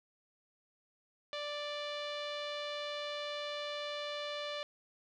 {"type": "tone with low-pass filter", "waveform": "sawtooth", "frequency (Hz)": 587.3, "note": "D5", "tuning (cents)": 0, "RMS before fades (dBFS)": -40, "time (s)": [1.33, 4.63], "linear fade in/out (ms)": 0, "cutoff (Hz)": 3700, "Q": 3.2, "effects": []}